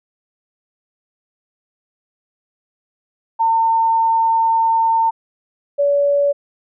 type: tone pair in turn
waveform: sine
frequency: 905 / 570.1 Hz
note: A5 / C#5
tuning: +48 / +48 cents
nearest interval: minor sixth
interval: 800 cents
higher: first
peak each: -12 dBFS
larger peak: neither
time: 3.39-5.11 / 5.78-6.33 s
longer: first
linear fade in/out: 20 ms
effects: none